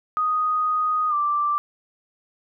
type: tone with pitch glide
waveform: sine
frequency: 1244.5 to 1174.7 Hz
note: D#6 to D6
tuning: 0 to 0 cents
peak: -19 dBFS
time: 0.17-1.58 s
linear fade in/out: 0 ms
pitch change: -100 cents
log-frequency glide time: 1.09-1.14 s
effects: none